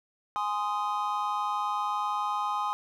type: chord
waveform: triangle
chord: Ab major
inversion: none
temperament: just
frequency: 830.6 / 1038.3 / 1245.9 Hz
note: Ab5 / C6 / Eb6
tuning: 0 / -14 / +2 cents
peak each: -30 dBFS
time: 0.36-2.73 s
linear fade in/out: 0 ms
effects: none